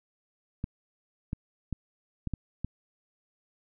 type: clicks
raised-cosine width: 5 ms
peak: -19 dBFS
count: 6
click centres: 0.641 / 1.331 / 1.727 / 2.273 / 2.337 / 2.646 s
effects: none